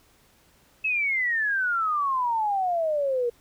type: exponential sweep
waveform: sine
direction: down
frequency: 2621 to 468.1 Hz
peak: -22 dBFS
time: 0.84-3.3 s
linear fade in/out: 10 ms
effects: pink hiss -60 dBFS RMS until 3.4 s